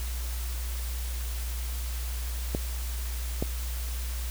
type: clicks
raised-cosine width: 2 ms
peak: -14 dBFS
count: 2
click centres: 2.549 / 3.425 s
effects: added 60 Hz sine -30 dBFS peak until 4.3 s + white hiss -41 dBFS RMS until 4.3 s